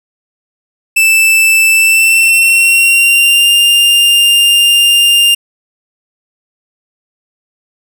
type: tone with pitch glide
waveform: 45% pulse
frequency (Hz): 2644 to 2801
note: E7 to F7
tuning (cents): +5 to +4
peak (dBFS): -5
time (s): 0.96-5.35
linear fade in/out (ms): 10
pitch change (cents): +99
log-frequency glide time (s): 1.71-3.5
effects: none